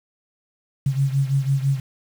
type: beating tone pair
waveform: sine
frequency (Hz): 135.5 / 141.5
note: C#3 / C#3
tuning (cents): -39 / +36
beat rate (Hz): 6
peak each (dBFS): -19 / -23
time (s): 0.86-1.8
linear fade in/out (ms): 5
effects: 7-bit